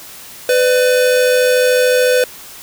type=tone pair together; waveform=square; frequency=502 / 595.7 Hz; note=B4 / D5; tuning=+28 / +24 cents; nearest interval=minor third; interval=296 cents; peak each=-11 / -20 dBFS; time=0.49-2.24 s; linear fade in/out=2 ms; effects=white hiss -35 dBFS RMS until 2.62 s